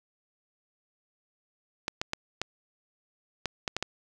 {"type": "clicks", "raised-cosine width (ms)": 0.2, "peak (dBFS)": -12, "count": 8, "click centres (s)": [1.881, 2.015, 2.134, 2.416, 3.457, 3.678, 3.766, 3.826], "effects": []}